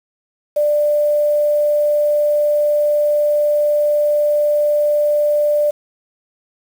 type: tone with quantisation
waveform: sine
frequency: 592 Hz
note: D5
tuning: 14 cents sharp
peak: -12 dBFS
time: 0.56-5.71 s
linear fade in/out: 10 ms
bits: 6
effects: none